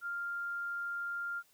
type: tone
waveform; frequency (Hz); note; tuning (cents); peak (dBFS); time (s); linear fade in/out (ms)
sine; 1396.9; F6; 0; -35; 0.01-1.43; 50
effects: white hiss -68 dBFS RMS until 1.53 s

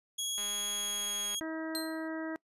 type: tone with pitch glide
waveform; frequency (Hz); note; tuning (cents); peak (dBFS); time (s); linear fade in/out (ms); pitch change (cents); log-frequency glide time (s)
20% pulse; 3322 to 3299; G#7 to G#7; 0 to -12; -27; 0.18-1.4; 10; -12; 0.67-1.21
type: click train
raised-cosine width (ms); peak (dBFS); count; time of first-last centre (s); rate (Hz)
0.3; -30; 199; 0.38-1.346; 205
type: harmonic tone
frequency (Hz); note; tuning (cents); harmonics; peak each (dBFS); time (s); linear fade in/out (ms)
319.8; D#4; +48; 1 / 2 / 3 / 4 / 5 / 6; -36 / -42 / -48 / -49 / -46 / -48; 1.41-2.36; 0
type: tone with exponential decay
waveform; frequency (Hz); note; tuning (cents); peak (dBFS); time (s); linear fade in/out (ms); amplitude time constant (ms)
sawtooth; 4149; C8; -15; -29; 1.75-2.08; 0; 71
effects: noise-tail reverb RT60 0.1 s tail -23 dB re dry + resampled to 32000 Hz

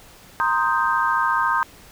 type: chord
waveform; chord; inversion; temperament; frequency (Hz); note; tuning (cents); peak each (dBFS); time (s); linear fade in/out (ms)
sine; C minor seventh; third; equal; 932.3 / 1046.5 / 1244.5 / 1568; Bb5 / C6 / Eb6 / G6; 0 / 0 / 0 / 0; -23; 0.4-1.63; 0
effects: pink hiss -47 dBFS RMS until 1.91 s

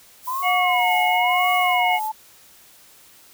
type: noise with tremolo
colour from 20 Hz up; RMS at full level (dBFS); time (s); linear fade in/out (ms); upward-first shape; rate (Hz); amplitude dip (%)
violet; -34; 0.22-2.11; 50; triangle; 1.7; 60
type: tone with vibrato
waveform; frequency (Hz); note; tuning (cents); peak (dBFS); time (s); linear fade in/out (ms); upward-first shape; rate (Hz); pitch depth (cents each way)
sine; 987.8; B5; 0; -23; 0.27-2.12; 10; sine; 1; 240
type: harmonic tone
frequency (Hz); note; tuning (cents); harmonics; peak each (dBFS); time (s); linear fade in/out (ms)
724; F#5; -38; 1 / 3 / 4; -19 / -21 / -28; 0.42-2; 50
effects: white hiss -50 dBFS RMS until 3.33 s

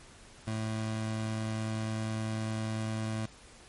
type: tone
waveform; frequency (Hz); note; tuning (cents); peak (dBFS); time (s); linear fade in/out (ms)
25% pulse; 110; A2; 0; -28; 0.47-3.26; 5
effects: pink hiss -54 dBFS RMS until 3.68 s + MP3 48 kbps

